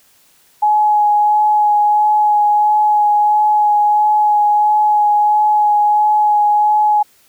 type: tone with vibrato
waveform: sine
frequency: 840 Hz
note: G#5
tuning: 19 cents sharp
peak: -9 dBFS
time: 0.62-7.03 s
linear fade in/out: 10 ms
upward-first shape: sine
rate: 1.5 Hz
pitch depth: 13 cents each way
effects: white hiss -52 dBFS RMS until 7.28 s